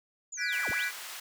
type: linear two-way sweep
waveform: sine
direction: down then up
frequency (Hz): 7170 to 30.87 to 4362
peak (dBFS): -37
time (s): 0.32-0.85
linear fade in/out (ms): 10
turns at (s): 0.7
type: chord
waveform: triangle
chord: G# half-diminished seventh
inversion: third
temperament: equal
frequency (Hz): 1480 / 1661.2 / 1975.5 / 2349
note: F#6 / G#6 / B6 / D7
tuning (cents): 0 / 0 / 0 / 0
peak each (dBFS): -33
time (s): 0.37-0.92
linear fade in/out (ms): 50
type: high-pass noise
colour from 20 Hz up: pink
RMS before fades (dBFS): -42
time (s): 0.52-1.2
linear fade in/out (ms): 5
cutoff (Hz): 1200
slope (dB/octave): 12
effects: none